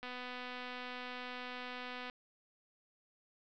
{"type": "click train", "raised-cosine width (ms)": 0.3, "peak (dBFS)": -29, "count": 516, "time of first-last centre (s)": [0.03, 2.098], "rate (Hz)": 249, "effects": ["low-pass 5000 Hz 12 dB/octave"]}